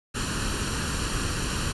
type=noise with comb filter; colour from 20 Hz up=pink; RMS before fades=-28 dBFS; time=0.14-1.73 s; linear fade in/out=20 ms; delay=0.7 ms; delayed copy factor=+0.6; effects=resampled to 24000 Hz